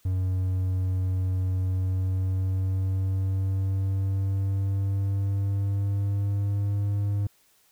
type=tone with pitch glide; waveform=triangle; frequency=93 to 101.42 Hz; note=F#2 to G#2; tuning=+9 to -41 cents; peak=-21 dBFS; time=0.05-7.27 s; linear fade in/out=5 ms; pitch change=+150 cents; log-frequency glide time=1.66-6.92 s; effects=white hiss -63 dBFS RMS until 7.71 s